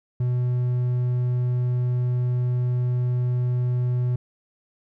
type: tone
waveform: triangle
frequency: 123.8 Hz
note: B2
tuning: 5 cents sharp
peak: -18 dBFS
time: 0.2-4.16 s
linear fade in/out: 5 ms
effects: none